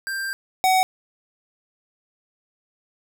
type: tone pair in turn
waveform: square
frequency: 1581 / 750.5 Hz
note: G6 / F#5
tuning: +14 / +24 cents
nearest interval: octave + minor second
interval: 1290 cents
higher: first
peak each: -26 / -16 dBFS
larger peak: second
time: 0.07-0.33 / 0.64-0.83 s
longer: first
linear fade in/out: 0 ms
effects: none

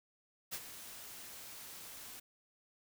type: noise with ADSR envelope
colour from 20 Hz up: white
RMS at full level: -39 dBFS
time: 0.51-2.2 s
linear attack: 27 ms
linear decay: 50 ms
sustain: -11 dB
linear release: 8 ms
effects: none

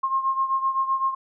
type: beating tone pair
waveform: sine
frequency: 1067 / 1074.8 Hz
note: C6 / C6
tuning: +34 / +46 cents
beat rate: 7.8 Hz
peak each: -22 / -27 dBFS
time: 0.03-1.15 s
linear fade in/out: 10 ms
effects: none

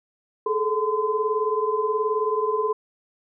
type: tone cluster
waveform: sine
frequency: 421.4 / 440.1 / 1022 Hz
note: G#4 / A4 / C6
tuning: +25 / 0 / -41 cents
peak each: -25 dBFS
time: 0.46-2.73 s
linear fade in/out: 5 ms
effects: none

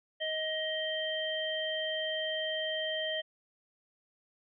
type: harmonic tone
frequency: 628 Hz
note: D#5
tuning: 16 cents sharp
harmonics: 1 / 3 / 5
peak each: -35 / -38 / -35 dBFS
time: 0.2-3.22 s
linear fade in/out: 20 ms
effects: none

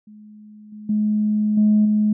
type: tone with level steps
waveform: sine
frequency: 211.7 Hz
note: G#3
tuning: 33 cents sharp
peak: -40 / -34 / -16 / -11 / -14 dBFS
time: 0.07-2.13 s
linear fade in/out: 5 ms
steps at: 0.72 / 0.89 / 1.57 / 1.85 s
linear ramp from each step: 5 ms
effects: tanh soft clip ceiling -8 dBFS

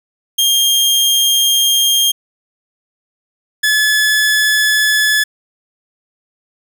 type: tone pair in turn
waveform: sawtooth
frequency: 3215 / 1716.9 Hz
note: G7 / A6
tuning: +43 / -43 cents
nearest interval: major seventh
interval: 1086 cents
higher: first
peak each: -7 dBFS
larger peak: neither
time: 0.38-2.12 / 3.63-5.24 s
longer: first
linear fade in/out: 10 ms
effects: none

